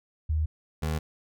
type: tone pair in turn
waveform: sine / 25% pulse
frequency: 77.78 / 78.2 Hz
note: D#2 / D#2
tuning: 0 / +9 cents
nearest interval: unison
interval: 9 cents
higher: second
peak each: -23 dBFS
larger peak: neither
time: 0.29-0.46 / 0.82-0.99 s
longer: neither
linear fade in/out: 10 ms
effects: none